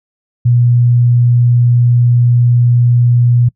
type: tone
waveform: sine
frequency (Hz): 121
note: B2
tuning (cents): -35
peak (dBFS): -6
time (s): 0.45-3.49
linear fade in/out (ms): 10
effects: noise-tail reverb RT60 0.1 s tail -23 dB re dry